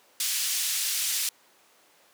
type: band-pass noise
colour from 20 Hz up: white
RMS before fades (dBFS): -28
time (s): 0.2-1.29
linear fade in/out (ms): 2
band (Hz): 2700 to 11000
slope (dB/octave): 12
effects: pink hiss -59 dBFS RMS until 2.13 s + high-pass 400 Hz 12 dB/octave